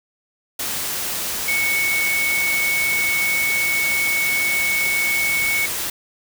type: tone in noise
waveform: sine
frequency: 2217 Hz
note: C#7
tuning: in tune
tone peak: -18 dBFS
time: 1.48-5.66 s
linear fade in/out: 5 ms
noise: white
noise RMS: -25 dBFS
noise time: 0.59-5.9 s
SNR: +4 dB
effects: none